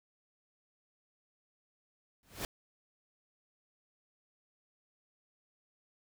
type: noise with exponential growth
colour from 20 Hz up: pink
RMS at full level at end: -34 dBFS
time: 2.23-2.45 s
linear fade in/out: 1 ms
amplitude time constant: 47 ms
effects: none